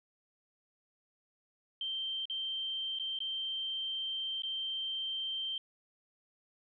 sine tone with dropouts, 3136 Hz, G7, in tune, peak -34 dBFS, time 1.81-5.58 s, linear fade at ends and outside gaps 2 ms, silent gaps 2.255-2.298 / 2.988-2.997 / 3.189-3.203 / 4.421-4.434 s, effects none

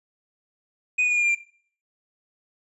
triangle tone with pitch steps, 2489 / 2466 / 2443 / 2421 / 2399 / 2377 Hz, D#7 / D#7 / D#7 / D#7 / D7 / D7, 0 / -16 / -32 / -48 / +36 / +20 cents, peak -17 dBFS, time 0.98-1.352 s, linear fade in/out 10 ms, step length 62 ms, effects noise-tail reverb RT60 0.5 s tail -18 dB re dry + resampled to 24000 Hz

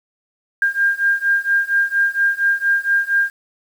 sine beating tone pair, 1602 / 1606.3 Hz, G6 / G6, +37 / +42 cents, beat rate 4.3 Hz, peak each -18 / -17 dBFS, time 0.62-3.3 s, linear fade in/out 2 ms, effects 7-bit

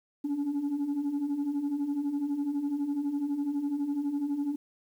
sine beating tone pair, 277.2 / 289.2 Hz, C#4 / D4, 0 / -27 cents, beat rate 12 Hz, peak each -33 / -27 dBFS, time 0.24-4.56 s, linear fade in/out 10 ms, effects tanh soft clip ceiling -25 dBFS + 10-bit

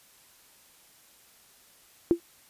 sine tone with exponential decay, 340.8 Hz, F4, 42 cents flat, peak -13 dBFS, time 2.11-2.2 s, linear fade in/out 0 ms, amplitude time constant 18 ms, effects white hiss -58 dBFS RMS until 2.49 s + resampled to 32000 Hz

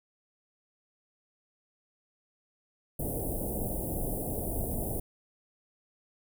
pink band-stop noise, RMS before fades -33 dBFS, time 2.99-5 s, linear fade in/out 5 ms, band 730 to 9500 Hz, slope 48 dB/octave, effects none

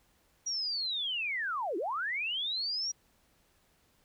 sine linear two-way sweep, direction down then up, 5770 to 311.1 to 5770 Hz, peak -31 dBFS, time 0.46-2.92 s, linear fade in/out 10 ms, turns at 1.77 s, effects pink hiss -69 dBFS RMS until 4.04 s

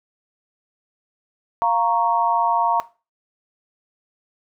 sine chord, Bb minor, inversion second, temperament equal, 698.5 / 932.3 / 1108.7 Hz, F5 / Bb5 / Db6, 0 / 0 / 0 cents, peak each -22 / -18 / -23 dBFS, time 1.62-2.8 s, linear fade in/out 0 ms, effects noise-tail reverb RT60 0.3 s tail -17 dB re dry

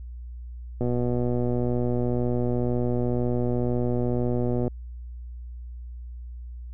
click train, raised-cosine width 2 ms, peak -14 dBFS, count 473, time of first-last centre 0.81-4.679 s, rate 122 Hz, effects added 60 Hz sine -35 dBFS peak until 6.73 s

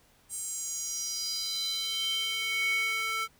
square tone with high-pass filter sweep, 444.9 Hz, A4, 19 cents sharp, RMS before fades -32 dBFS, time 0.29-3.28 s, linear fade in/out 50 ms, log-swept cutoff 8600 to 1600 Hz, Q 5.3, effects pink hiss -63 dBFS RMS until 3.39 s

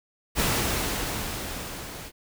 pink noise with level ramp, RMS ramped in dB -23 to -40 dBFS, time 0.35-2.12 s, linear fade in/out 50 ms, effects none

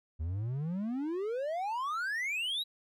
triangle exponential sweep, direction up, 74.9 to 3951 Hz, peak -30 dBFS, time 0.19-2.64 s, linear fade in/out 20 ms, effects none

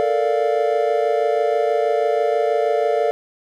triangle chord, Bb major seventh, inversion third, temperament equal, 440 / 466.2 / 587.3 / 698.5 Hz, A4 / Bb4 / D5 / F5, 0 / 0 / 0 / 0 cents, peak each -19 / -21 / -19 / -20 dBFS, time 0-3.11 s, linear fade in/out 0 ms, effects none

